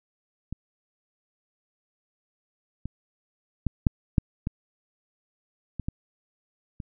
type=clicks; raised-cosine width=5 ms; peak=-20 / -20 / -12 / -6 / -6 / -15 / -19 / -16 / -23 dBFS; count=9; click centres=0.526 / 2.856 / 3.667 / 3.868 / 4.182 / 4.471 / 5.797 / 5.885 / 6.802 s; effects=none